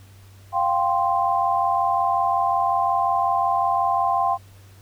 sine chord, F suspended second, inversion none, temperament equal, 698.5 / 784 / 1046.5 Hz, F5 / G5 / C6, 0 / 0 / 0 cents, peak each -23 / -22 / -22 dBFS, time 0.52-4.38 s, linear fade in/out 50 ms, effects added 97 Hz sine -45 dBFS peak until 4.81 s + pink hiss -54 dBFS RMS until 4.81 s

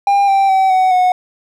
triangle tone with pitch steps, 801 / 783.2 / 765.7 / 748.7 / 732 Hz, G5 / G5 / G5 / F#5 / F#5, +37 / -2 / -41 / +20 / -19 cents, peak -7 dBFS, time 0.07-1.12 s, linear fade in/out 2 ms, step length 210 ms, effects none

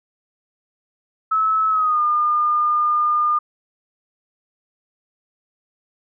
sine tone with pitch glide, 1298 to 1211.1 Hz, E6 to D#6, -27 to -47 cents, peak -15 dBFS, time 1.31-3.39 s, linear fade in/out 10 ms, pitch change -120 cents, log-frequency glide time 1.69-2.01 s, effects none

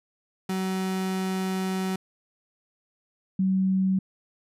35% pulse / sine tone pair in turn, 188.5 / 189.56 Hz, F#3 / F#3, +32 / +42 cents, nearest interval unison, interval 10 cents, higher second, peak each -24 / -20 dBFS, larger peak second, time 0.49-1.96 / 3.39-3.99 s, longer first, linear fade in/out 5 ms, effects resampled to 32000 Hz

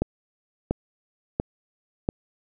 click train, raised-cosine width 2 ms, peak -9 dBFS, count 4, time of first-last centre 0.02-2.089 s, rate 1.45 Hz, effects none

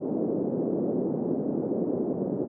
pink band-pass noise, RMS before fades -28 dBFS, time 0-2.48 s, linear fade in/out 50 ms, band 200 to 490 Hz, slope 24 dB/octave, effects none

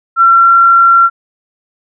sine tone with pitch glide, 1357 to 1366.4 Hz, E6 to F6, +50 to -38 cents, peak -3 dBFS, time 0.16-1.1 s, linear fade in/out 50 ms, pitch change +12 cents, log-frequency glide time 0.26-0.52 s, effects none

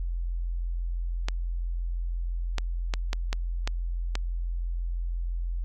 clicks, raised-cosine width 0.2 ms, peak -12 dBFS, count 7, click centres 1.285 / 2.583 / 2.938 / 3.131 / 3.329 / 3.675 / 4.154 s, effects added 43 Hz sine -27 dBFS peak until 5.64 s

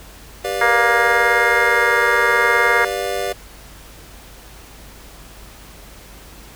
square chord, G dominant seventh, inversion none, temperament just, 392 / 490 / 588 / 705.6 Hz, G4 / B4 / D5 / F5, 0 / -14 / +2 / +18 cents, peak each -27 dBFS, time 0.44-3.33 s, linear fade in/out 10 ms
harmonic tone, 235.3 Hz, A#3, 16 cents sharp, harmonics 2 / 3 / 4 / 5 / 6 / 7 / 8 / 9, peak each -22 / -24 / -22 / -23 / -20 / -19 / -23 / -21 dBFS, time 0.61-2.85 s, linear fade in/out 5 ms
effects added 50 Hz sine -42 dBFS peak until 6.55 s + pink hiss -42 dBFS RMS until 6.55 s

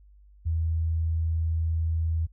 sine tone, 81.4 Hz, E2, 21 cents flat, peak -23 dBFS, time 0.45-2.27 s, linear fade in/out 20 ms, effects added 50 Hz sine -51 dBFS peak until 2.32 s

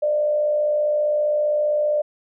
sine tone with frequency modulation, 598 Hz, D5, 31 cents sharp, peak -17 dBFS, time 0.02-2.02 s, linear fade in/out 10 ms, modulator 55.2 Hz, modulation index 0.35, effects none

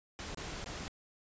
pink noise with dropouts, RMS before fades -42 dBFS, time 0.19-0.88 s, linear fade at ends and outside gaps 0 ms, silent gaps 0.346-0.373 / 0.643-0.66 s, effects resampled to 16000 Hz

